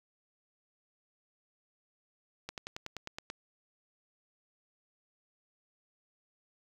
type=slowing click train; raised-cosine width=0.2 ms; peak=-22 dBFS; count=9; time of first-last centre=2.49-3.301 s; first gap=88 ms; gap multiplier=1.04; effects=8-bit